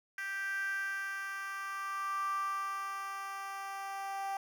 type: tone with high-pass filter sweep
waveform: 10% pulse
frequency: 392 Hz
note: G4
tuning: in tune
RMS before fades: -38 dBFS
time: 0.18-4.37 s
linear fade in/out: 2 ms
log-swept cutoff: 1700 to 820 Hz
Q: 9.1
effects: none